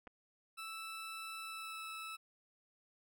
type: clicks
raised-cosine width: 0.5 ms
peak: -37 dBFS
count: 2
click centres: 0.071 / 0.075 s
type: tone with pitch glide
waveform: 20% pulse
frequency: 1318.5 to 1309.4 Hz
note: E6 to E6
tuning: 0 to -12 cents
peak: -39 dBFS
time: 0.57-2.17 s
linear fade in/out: 20 ms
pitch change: -12 cents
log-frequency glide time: 1.38-1.84 s
effects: none